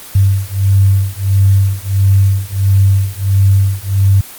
sine beating tone pair, 96.9 / 98.4 Hz, G2 / G2, -20 / +7 cents, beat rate 1.5 Hz, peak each -11 dBFS, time 0.15-4.21 s, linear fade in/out 5 ms, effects white hiss -32 dBFS RMS until 4.38 s + Opus 24 kbps

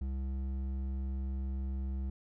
triangle tone with hard clipping, 66.4 Hz, C2, 26 cents sharp, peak -35 dBFS, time 0.01-2.1 s, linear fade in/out 5 ms, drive 12 dB, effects none

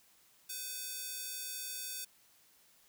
square tone with high-pass filter, 507 Hz, B4, 45 cents sharp, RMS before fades -42 dBFS, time 0.49-2.05 s, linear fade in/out 10 ms, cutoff 5700 Hz, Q 0.65, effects white hiss -66 dBFS RMS until 2.88 s

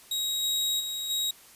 sawtooth tone with level steps, 3806 Hz, A#7, 35 cents sharp, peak -24 / -22 / -28 / -23 dBFS, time 0.11-1.31 s, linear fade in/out 5 ms, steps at 0.42 / 0.79 / 1.09 s, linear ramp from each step 20 ms, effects white hiss -53 dBFS RMS until 1.55 s + resampled to 32000 Hz

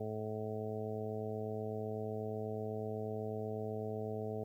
harmonic tone, 108.1 Hz, A2, 30 cents flat, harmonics 1 / 2 / 3 / 4 / 5 / 6 / 7, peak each -43 / -45 / -51 / -41 / -49 / -46 / -50 dBFS, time 0-4.44 s, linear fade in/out 5 ms, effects 12-bit

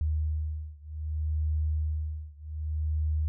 sine beating tone pair, 76.8 / 77.44 Hz, D#2 / D#2, -22 / -8 cents, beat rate 0.64 Hz, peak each -30 / -31 dBFS, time 0.01-3.28 s, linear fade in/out 0 ms, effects none

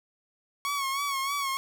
sawtooth tone with vibrato, 1108.7 Hz, C#6, in tune, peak -24 dBFS, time 0.65-1.57 s, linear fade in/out 0 ms, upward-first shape sine, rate 3.2 Hz, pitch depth 58 cents each way, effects none

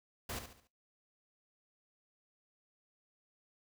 pink noise with echo, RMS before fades -41 dBFS, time 0.29-0.39 s, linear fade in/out 5 ms, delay 71 ms, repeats 4, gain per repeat -8 dB, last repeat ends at 0.674 s, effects noise-tail reverb RT60 0.2 s tail -17 dB re dry

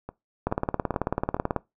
two click trains, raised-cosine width 1 ms, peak -21 / -10 dBFS, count 4 / 21, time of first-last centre 0.09-1.367 / 0.47-1.563 s, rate 2.35 / 18.3 Hz, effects noise-tail reverb RT60 0.2 s tail -21 dB re dry

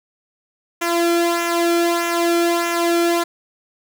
sawtooth tone with flanger, 341.3 Hz, F4, 40 cents flat, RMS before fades -18 dBFS, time 0.81-3.24 s, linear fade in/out 10 ms, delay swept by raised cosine 0.22 to 1.08 ms, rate 1.6 Hz, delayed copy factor -0.65, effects none

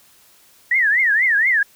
sine tone with vibrato, 1864.7 Hz, A#6, in tune, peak -13 dBFS, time 0.71-1.63 s, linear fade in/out 5 ms, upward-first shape triangle, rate 4.2 Hz, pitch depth 270 cents each way, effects white hiss -52 dBFS RMS until 1.75 s

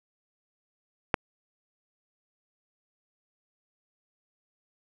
click, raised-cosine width 0.5 ms, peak -6 dBFS, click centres 1.142 s, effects none

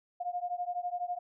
sine beating tone pair, 706 / 718 Hz, F5 / F5, +19 / +48 cents, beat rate 12 Hz, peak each -35 / -36 dBFS, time 0.2-1.19 s, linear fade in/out 10 ms, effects none

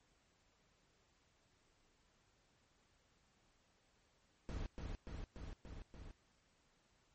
brown noise with echo, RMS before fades -43 dBFS, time 4.49-4.66 s, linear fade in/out 0 ms, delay 290 ms, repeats 5, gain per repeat -2 dB, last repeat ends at 6.11 s, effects pink hiss -75 dBFS RMS until 7.14 s + MP3 32 kbps

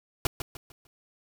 pink noise with echo, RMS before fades -24 dBFS, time 0.25-0.27 s, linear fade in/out 2 ms, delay 150 ms, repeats 4, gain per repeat -9 dB, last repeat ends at 0.87 s, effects none

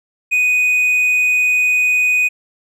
triangle tone, 2489 Hz, D#7, in tune, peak -10 dBFS, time 0.31-2.29 s, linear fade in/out 20 ms, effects none

